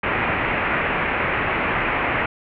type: low-pass noise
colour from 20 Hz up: white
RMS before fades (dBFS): -22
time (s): 0.03-2.26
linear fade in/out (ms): 5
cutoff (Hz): 2500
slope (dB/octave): 48
effects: none